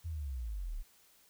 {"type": "linear sweep", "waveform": "sine", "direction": "down", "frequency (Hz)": [85.5, 30.87], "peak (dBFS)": -36, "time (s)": [0.04, 0.83], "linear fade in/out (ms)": 20, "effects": ["white hiss -65 dBFS RMS until 1.29 s"]}